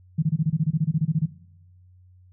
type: tone bursts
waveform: sine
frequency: 156.2 Hz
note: D#3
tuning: 7 cents sharp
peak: -17 dBFS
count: 16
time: 0.18-1.26 s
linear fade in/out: 10 ms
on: 45 ms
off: 24 ms
effects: noise-tail reverb RT60 1.0 s tail -19 dB re dry + added 91 Hz sine -50 dBFS peak until 2.32 s